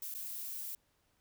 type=noise with dropouts; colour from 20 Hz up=violet; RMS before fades=-42 dBFS; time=0.02-0.75 s; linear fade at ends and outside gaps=2 ms; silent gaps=0.141-0.148 s; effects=pink hiss -75 dBFS RMS until 1.2 s

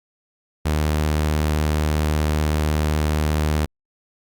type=tone; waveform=sawtooth; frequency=76.3 Hz; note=D#2; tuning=33 cents flat; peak=-14 dBFS; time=0.65-3.66 s; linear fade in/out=10 ms; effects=Opus 48 kbps

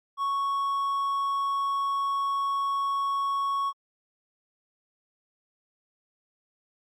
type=tone; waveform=triangle; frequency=1108.7 Hz; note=C#6; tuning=in tune; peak=-23 dBFS; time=0.17-3.73 s; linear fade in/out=50 ms; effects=Opus 48 kbps

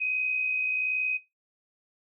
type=tone with amplitude modulation; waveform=sine; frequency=2516 Hz; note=D#7; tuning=19 cents sharp; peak=-23 dBFS; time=0-1.18 s; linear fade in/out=20 ms; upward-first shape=sine; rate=61.2 Hz; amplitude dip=45%; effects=noise-tail reverb RT60 0.2 s tail -17 dB re dry

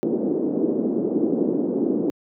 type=band-pass noise; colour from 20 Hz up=pink; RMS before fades=-22 dBFS; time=0.03-2.1 s; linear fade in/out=0 ms; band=240 to 400 Hz; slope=24 dB/octave; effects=high-pass 150 Hz 12 dB/octave

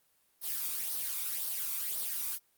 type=noise with flanger; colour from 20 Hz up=blue; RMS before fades=-35 dBFS; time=0.41-2.39 s; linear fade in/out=50 ms; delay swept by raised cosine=0.2 to 0.87 ms; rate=1.9 Hz; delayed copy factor=+0.5; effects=white hiss -71 dBFS RMS until 2.57 s + Opus 32 kbps

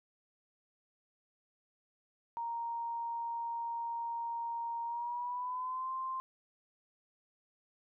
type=tone with pitch glide; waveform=sine; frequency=932.3 to 1046.5 Hz; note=A#5 to C6; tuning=0 to 0 cents; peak=-35 dBFS; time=2.37-6.2 s; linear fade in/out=0 ms; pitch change=+200 cents; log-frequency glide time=4.85-5.91 s; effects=none

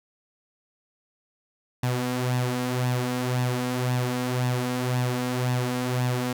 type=tone with flanger; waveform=sawtooth; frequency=125.1 Hz; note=B2; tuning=23 cents sharp; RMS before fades=-26 dBFS; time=1.83-6.33 s; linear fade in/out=5 ms; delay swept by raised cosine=1.1 to 4.3 ms; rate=1.9 Hz; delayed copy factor=+0.55; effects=10-bit

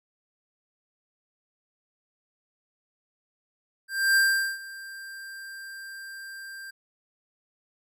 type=tone with ADSR envelope; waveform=square; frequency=1583 Hz; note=G6; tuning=17 cents sharp; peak=-18 dBFS; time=3.88-6.71 s; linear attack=280 ms; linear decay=420 ms; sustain=-21 dB; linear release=10 ms; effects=none

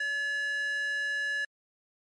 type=tone with high-pass filter; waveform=square; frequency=570 Hz; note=C#5; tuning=48 cents sharp; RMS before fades=-31 dBFS; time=0-1.45 s; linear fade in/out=5 ms; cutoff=1600 Hz; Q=6.1; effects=low-pass 8000 Hz 12 dB/octave + MP3 48 kbps

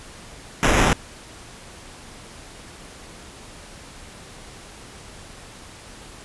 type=noise with sample-and-hold; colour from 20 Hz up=pink; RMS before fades=-17 dBFS; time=0.63-0.93 s; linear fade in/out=0 ms; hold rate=4410 Hz; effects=pink hiss -42 dBFS RMS until 6.24 s + resampled to 24000 Hz

